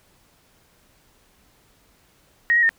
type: tone with pitch steps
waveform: sine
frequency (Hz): 1878 / 1898 / 1827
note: A#6 / A#6 / A#6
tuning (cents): +12 / +31 / -35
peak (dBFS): -14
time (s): 2.5-2.692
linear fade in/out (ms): 0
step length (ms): 64
effects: pink hiss -59 dBFS RMS until 2.78 s